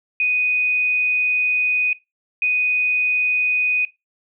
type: tone pair in turn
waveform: sine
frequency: 2489 / 2489 Hz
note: D#7 / D#7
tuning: 0 / 0 cents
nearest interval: unison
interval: 0 cents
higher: neither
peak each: -16 dBFS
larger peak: neither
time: 0.2-1.93 / 2.42-3.85 s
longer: first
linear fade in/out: 2 ms
effects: noise-tail reverb RT60 0.2 s tail -18 dB re dry